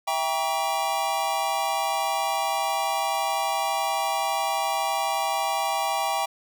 square chord, E diminished seventh, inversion none, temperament just, 659.3 / 791.1 / 949.3 / 1139.2 Hz, E5 / G5 / Bb5 / Db6, 0 / +16 / +31 / +47 cents, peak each -32 / -27 / -31 / -32 dBFS, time 0.07-6.26 s, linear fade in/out 10 ms, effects none

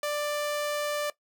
sawtooth tone, 590 Hz, D5, 8 cents sharp, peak -24 dBFS, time 0.03-1.1 s, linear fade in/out 2 ms, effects noise-tail reverb RT60 0.1 s tail -18 dB re dry

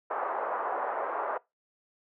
white band-pass noise, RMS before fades -32 dBFS, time 0.1-1.38 s, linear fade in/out 10 ms, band 480 to 1200 Hz, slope 24 dB/octave, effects noise-tail reverb RT60 0.2 s tail -22 dB re dry + low-pass 2000 Hz 12 dB/octave

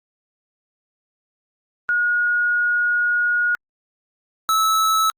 sine / square tone pair in turn, 1443 / 1304.6 Hz, F#6 / E6, -44 / -18 cents, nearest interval major second, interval 174 cents, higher first, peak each -16 dBFS, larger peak neither, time 1.89-3.55 / 4.49-5.1 s, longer first, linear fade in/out 0 ms, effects Opus 48 kbps

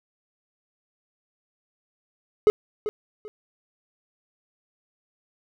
triangle tone with echo, 423.4 Hz, G#4, 33 cents sharp, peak -10 dBFS, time 2.47-2.5 s, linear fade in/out 0 ms, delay 390 ms, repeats 2, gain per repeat -12 dB, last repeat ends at 3.28 s, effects none

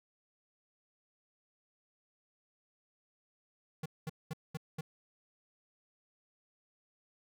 square tone bursts, 157.2 Hz, D#3, 18 cents sharp, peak -37 dBFS, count 5, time 3.83-4.81 s, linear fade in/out 5 ms, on 28 ms, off 210 ms, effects none

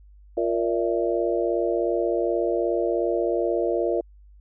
harmonic tone with a mistuned harmonic, 116.54 Hz, A#2, in tune, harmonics 3 / 4 / 5 / 6, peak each -25 / -26 / -27 / -28 dBFS, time 0.37-4.01 s, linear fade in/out 5 ms, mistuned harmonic 6, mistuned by -86 cents, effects added 50 Hz sine -47 dBFS peak until 4.4 s

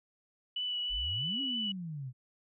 sine tone with vibrato, 2960 Hz, F#7, in tune, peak -32 dBFS, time 0.56-1.72 s, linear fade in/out 5 ms, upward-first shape triangle, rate 3.2 Hz, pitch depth 18 cents each way
sine exponential two-way sweep, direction up then down, 38.71 to 280 to 121.8 Hz, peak -37 dBFS, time 0.89-2.13 s, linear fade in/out 50 ms, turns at 1.41 s
effects none

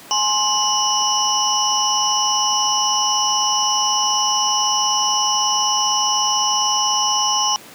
sine tone cluster, 838 / 1054 / 2950 / 5360 / 5840 Hz, G#5 / C6 / F#7 / E8 / F#8, +15 / +12 / -6 / +28 / -24 cents, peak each -22 dBFS, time 0.11-7.56 s, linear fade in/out 0 ms, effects pink hiss -40 dBFS RMS until 7.74 s + high-pass 200 Hz 12 dB/octave

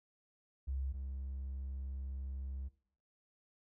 triangle tone pair in turn, 66.9 / 66.9 Hz, C2 / C2, +39 / +39 cents, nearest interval unison, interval 0 cents, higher neither, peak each -31 / -37 dBFS, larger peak first, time 0.67-0.93 / 0.93-2.69 s, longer second, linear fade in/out 20 ms, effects noise-tail reverb RT60 0.6 s tail -20 dB re dry + tanh soft clip ceiling -33 dBFS

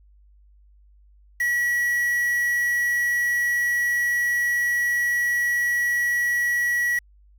triangle tone with quantisation, 1929 Hz, B6, 41 cents flat, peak -18 dBFS, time 1.4-6.99 s, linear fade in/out 5 ms, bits 6, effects added 50 Hz sine -51 dBFS peak until 7.38 s

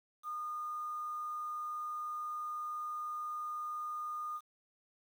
sine tone with quantisation, 1221 Hz, D#6, 33 cents flat, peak -37 dBFS, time 0.23-4.41 s, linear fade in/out 50 ms, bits 10, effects none

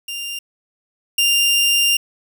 sawtooth tone pair in turn, 2794 / 2794 Hz, F7 / F7, 0 / 0 cents, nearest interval unison, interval 0 cents, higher neither, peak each -22 / -10 dBFS, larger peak second, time 0.08-0.39 / 1.18-1.97 s, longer second, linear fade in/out 5 ms, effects 8-bit

